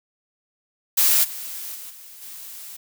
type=noise with level steps; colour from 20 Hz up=blue; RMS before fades=-17 / -33 / -37 / -43 / -38 dBFS; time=0.97-2.77 s; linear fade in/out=10 ms; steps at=1.23 / 1.74 / 1.89 / 2.21 s; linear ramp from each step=20 ms; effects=none